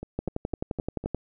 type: two click trains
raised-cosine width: 2 ms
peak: -22 / -15 dBFS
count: 5 / 12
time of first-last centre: 0.03-1.04 / 0.19-1.147 s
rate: 3.96 / 11.5 Hz
effects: none